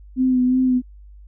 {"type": "tone with vibrato", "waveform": "sine", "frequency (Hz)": 254.6, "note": "C4", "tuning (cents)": -47, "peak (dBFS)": -14, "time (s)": [0.16, 0.82], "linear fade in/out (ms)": 50, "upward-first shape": "sine", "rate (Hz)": 2.8, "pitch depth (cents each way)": 28, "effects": ["added 50 Hz sine -40 dBFS peak until 1.27 s"]}